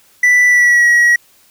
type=tone with pitch glide; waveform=triangle; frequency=1975.5 to 1912.6 Hz; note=B6 to A#6; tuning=0 to +44 cents; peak=-5 dBFS; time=0.23-1.16 s; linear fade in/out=5 ms; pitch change=-56 cents; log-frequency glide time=0.47-0.86 s; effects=white hiss -50 dBFS RMS until 1.5 s